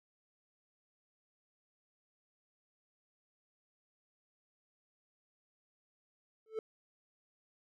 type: tone with exponential growth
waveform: triangle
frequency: 440 Hz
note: A4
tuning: in tune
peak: -29 dBFS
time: 6.46-6.59 s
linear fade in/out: 2 ms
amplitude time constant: 28 ms
effects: none